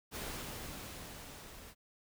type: noise with level ramp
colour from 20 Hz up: pink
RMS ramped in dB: -41 to -53 dBFS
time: 0.11-1.75 s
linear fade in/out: 50 ms
effects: none